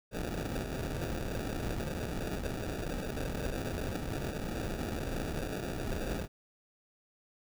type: noise with sample-and-hold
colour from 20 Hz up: pink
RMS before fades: -36 dBFS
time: 0.11-6.28 s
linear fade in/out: 50 ms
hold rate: 1050 Hz
effects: none